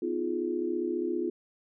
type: chord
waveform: sine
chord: F half-diminished seventh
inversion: second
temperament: just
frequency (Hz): 251.4 / 314.3 / 349.2 / 419.1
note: Cb4 / Eb4 / F4 / Ab4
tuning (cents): +31 / +18 / 0 / +16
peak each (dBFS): -36 / -35 / -30 / -36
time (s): 0.02-1.3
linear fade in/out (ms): 5
effects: none